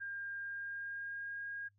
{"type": "tone with pitch glide", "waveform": "sine", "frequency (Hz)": [1605, 1628.3], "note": ["G6", "G#6"], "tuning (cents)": [40, -35], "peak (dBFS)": -40, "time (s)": [0, 1.69], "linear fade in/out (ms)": 20, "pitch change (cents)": 25, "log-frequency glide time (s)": [0.39, 1.46], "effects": ["noise-tail reverb RT60 0.1 s tail -23 dB re dry", "added 101 Hz sine -70 dBFS peak until 1.78 s"]}